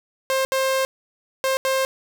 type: tone bursts at uneven times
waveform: sawtooth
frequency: 530 Hz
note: C5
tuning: 22 cents sharp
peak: -15 dBFS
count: 4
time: 0.3-0.45 / 0.52-0.85 / 1.44-1.57 / 1.65-1.85 s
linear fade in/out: 0 ms
effects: none